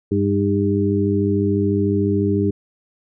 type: harmonic tone with a mistuned harmonic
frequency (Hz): 100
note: G2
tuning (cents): +35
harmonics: 1 / 2 / 3 / 4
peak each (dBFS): -21 / -21 / -21 / -21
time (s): 0.11-2.51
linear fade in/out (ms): 10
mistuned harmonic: 3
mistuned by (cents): +35
effects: none